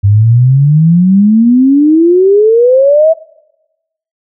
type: exponential sweep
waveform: sine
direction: up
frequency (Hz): 98 to 659.3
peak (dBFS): -3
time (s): 0.03-3.14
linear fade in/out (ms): 20
effects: noise-tail reverb RT60 1.0 s tail -24 dB re dry